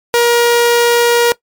sawtooth tone, 474.6 Hz, A#4, 31 cents sharp, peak -4 dBFS, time 0.14-1.32 s, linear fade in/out 0 ms, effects noise-tail reverb RT60 0.1 s tail -19 dB re dry + MP3 96 kbps

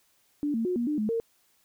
sine tone with pitch steps, 292.8 / 227.2 / 362.2 / 237.8 / 299.2 / 213.5 / 458.1 Hz, D4 / A#3 / F#4 / A#3 / D4 / G#3 / A#4, -5 / -44 / -37 / +35 / +32 / +48 / -30 cents, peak -25 dBFS, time 0.43-1.2 s, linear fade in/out 0 ms, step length 110 ms, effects white hiss -67 dBFS RMS until 1.64 s

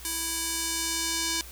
square tone with band-pass filter sweep, 329.6 Hz, E4, in tune, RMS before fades -30 dBFS, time 0.05-1.41 s, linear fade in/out 0 ms, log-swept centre 10000 to 6000 Hz, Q 1.1, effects added 60 Hz sine -45 dBFS peak until 1.51 s + white hiss -46 dBFS RMS until 1.51 s

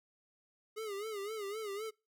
square tone with vibrato, 417.9 Hz, G#4, 11 cents sharp, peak -39 dBFS, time 0.76-1.91 s, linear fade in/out 20 ms, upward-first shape sine, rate 3.9 Hz, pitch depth 110 cents each way, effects noise-tail reverb RT60 0.3 s tail -26 dB re dry

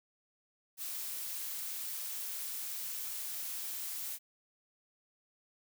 blue noise, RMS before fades -40 dBFS, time 0.77-4.19 s, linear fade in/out 50 ms, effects none

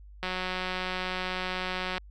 click train, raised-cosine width 0.3 ms, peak -16 dBFS, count 323, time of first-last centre 0.23-1.98 s, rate 184 Hz, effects added 50 Hz sine -46 dBFS peak until 2.1 s

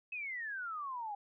sine exponential sweep, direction down, 2600 to 799 Hz, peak -38 dBFS, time 0.12-1.15 s, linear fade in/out 5 ms, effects none

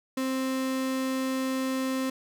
35% pulse tone, 262.5 Hz, C4, 6 cents sharp, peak -25 dBFS, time 0.17-2.1 s, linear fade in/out 5 ms, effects none

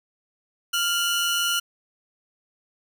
sawtooth tone pair together, 1396 / 2958 Hz, F6 / F#7, -1 / -1 cents, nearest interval octave + minor second, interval 1300 cents, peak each -21 dBFS, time 0.73-1.6 s, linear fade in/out 10 ms, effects none

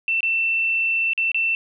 sine tone with dropouts, 2681 Hz, E7, 29 cents sharp, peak -18 dBFS, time 0.08-1.55 s, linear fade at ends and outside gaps 1 ms, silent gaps 0.206-0.23 / 1.134-1.177 / 1.317-1.345 s, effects none

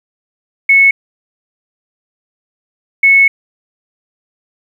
sine tone pair in turn, 2201 / 2201 Hz, C#7 / C#7, -13 / -13 cents, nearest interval unison, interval 0 cents, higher neither, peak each -4 dBFS, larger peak neither, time 0.69-0.91 / 3.03-3.28 s, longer second, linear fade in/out 5 ms, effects 7-bit

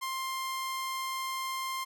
sawtooth tone, 1054 Hz, C6, 12 cents sharp, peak -29 dBFS, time 0.01-1.85 s, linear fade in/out 20 ms, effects none

